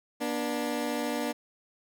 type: tone pair together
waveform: 20% pulse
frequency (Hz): 241 / 295.2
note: B3 / D4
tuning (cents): -42 / +9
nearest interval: major third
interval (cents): 351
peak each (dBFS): -27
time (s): 0.2-1.33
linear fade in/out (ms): 20
effects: none